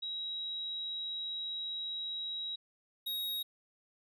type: tone pair in turn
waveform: sine / square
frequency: 3845 / 3781 Hz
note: B7 / A#7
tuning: -47 / +24 cents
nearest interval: unison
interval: 29 cents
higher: first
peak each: -36 / -35 dBFS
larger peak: second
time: 0.02-2.56 / 3.06-3.43 s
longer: first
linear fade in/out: 10 ms
effects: none